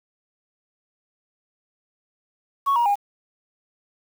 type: tone with pitch steps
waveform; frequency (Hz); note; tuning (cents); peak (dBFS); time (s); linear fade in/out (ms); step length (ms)
sine; 1108.7 / 948.6 / 811.6; C#6 / A#5 / G#5; 0 / +30 / -40; -15; 2.66-2.957; 20; 99
effects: tanh soft clip ceiling -14 dBFS + 7-bit

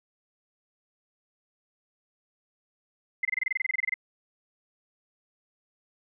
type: tone bursts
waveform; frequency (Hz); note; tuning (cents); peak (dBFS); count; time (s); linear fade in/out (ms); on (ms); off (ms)
sine; 2066; C7; -22; -23; 16; 3.23-3.941; 5; 21; 25
effects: none

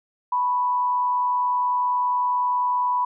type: tone with frequency modulation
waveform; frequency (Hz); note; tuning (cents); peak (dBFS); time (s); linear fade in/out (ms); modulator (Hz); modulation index
sine; 987.8; B5; 0; -19; 0.32-3.05; 5; 110; 0.3
effects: none

